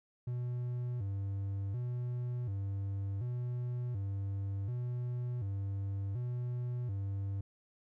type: tone with vibrato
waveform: triangle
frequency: 110 Hz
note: A2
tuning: in tune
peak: -32 dBFS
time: 0.27-7.41 s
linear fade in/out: 5 ms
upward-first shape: square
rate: 0.68 Hz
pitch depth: 190 cents each way
effects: none